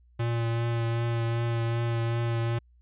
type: tone with vibrato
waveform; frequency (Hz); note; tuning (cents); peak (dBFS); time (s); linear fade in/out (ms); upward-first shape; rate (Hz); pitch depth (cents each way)
square; 116.54; A#2; 0; -26; 0.19-2.59; 10; triangle; 2.6; 19
effects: added 60 Hz sine -56 dBFS peak until 2.81 s + resampled to 8000 Hz